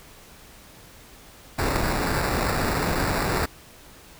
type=noise with sample-and-hold; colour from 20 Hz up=pink; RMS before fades=-24 dBFS; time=1.58-3.46 s; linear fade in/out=10 ms; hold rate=3150 Hz; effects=pink hiss -48 dBFS RMS until 4.19 s